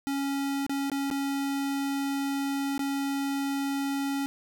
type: tone with dropouts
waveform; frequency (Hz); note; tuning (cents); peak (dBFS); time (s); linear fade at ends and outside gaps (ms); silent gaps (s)
square; 277.2; C#4; 0; -28; 0.07-4.26; 0; 0.665-0.695 / 0.899-0.917 / 1.102-1.112 / 2.779-2.793
effects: none